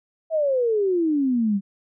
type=exponential sweep; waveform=sine; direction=down; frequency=659.3 to 191.2 Hz; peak=-18 dBFS; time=0.3-1.61 s; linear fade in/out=50 ms; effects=none